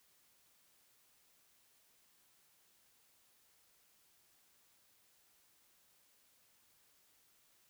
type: silence
effects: white hiss -71 dBFS RMS until 7.69 s